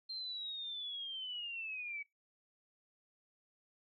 sine linear sweep, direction down, 4183 to 2261 Hz, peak -40 dBFS, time 0.09-2.03 s, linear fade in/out 10 ms, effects noise-tail reverb RT60 0.2 s tail -21 dB re dry

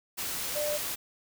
sine tone in noise, 594 Hz, D5, 20 cents sharp, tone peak -29 dBFS, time 0.55-0.78 s, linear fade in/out 20 ms, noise white, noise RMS -34 dBFS, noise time 0.17-0.96 s, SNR +2 dB, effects none

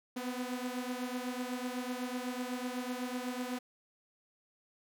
sawtooth beating tone pair, 246.9 / 254.9 Hz, B3 / C4, 0 / -45 cents, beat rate 8 Hz, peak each -34 / -36 dBFS, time 0.16-3.59 s, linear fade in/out 10 ms, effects none

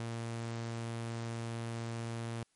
sawtooth tone, 115.6 Hz, A#2, 14 cents flat, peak -33 dBFS, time 0-2.43 s, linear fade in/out 0 ms, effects white hiss -75 dBFS RMS until 2.55 s + MP3 48 kbps

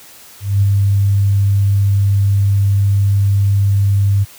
sine tone with ADSR envelope, 99.6 Hz, G2, 28 cents sharp, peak -7 dBFS, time 0.4-4.25 s, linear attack 220 ms, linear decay 17 ms, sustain -2 dB, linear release 26 ms, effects white hiss -40 dBFS RMS until 4.38 s + high-pass 60 Hz 12 dB/octave

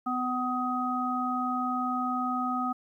harmonic tone, 251.1 Hz, B3, 29 cents sharp, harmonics 1 / 3 / 5, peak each -31 / -33 / -30 dBFS, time 0.06-2.73 s, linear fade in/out 10 ms, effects 11-bit

